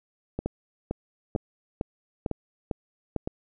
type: two click trains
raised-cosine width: 2 ms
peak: -14 / -16 dBFS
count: 7 / 4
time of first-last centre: 0.46-3.163 / 0.39-3.275 s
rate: 2.22 / 1.04 Hz
effects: none